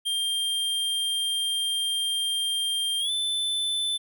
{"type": "tone with pitch glide", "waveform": "square", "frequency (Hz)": [3190, 3519], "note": ["G7", "A7"], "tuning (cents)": [30, 0], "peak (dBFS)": -25, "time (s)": [0.05, 3.98], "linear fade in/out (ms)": 20, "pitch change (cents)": 170, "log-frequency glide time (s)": [3, 3.11], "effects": []}